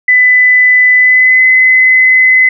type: tone with pitch glide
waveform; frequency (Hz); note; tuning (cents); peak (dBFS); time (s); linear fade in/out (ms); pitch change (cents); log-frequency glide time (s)
sine; 2000 to 2031; B6 to B6; +21 to +48; -3; 0.08-2.49; 5; +27; 0.97-1.44
effects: none